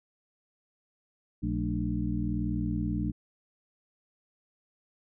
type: harmonic tone with a mistuned harmonic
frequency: 59.6 Hz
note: A#1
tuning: 39 cents sharp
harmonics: 1 / 2 / 3 / 4 / 5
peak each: -34 / -34 / -34 / -34 / -34 dBFS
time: 1.42-3.12 s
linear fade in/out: 20 ms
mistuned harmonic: 4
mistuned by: -140 cents
effects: none